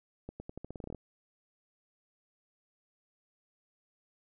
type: accelerating click train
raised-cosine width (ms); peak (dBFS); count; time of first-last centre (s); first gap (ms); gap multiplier
2; -28; 13; 0.29-0.947; 110; 0.86
effects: none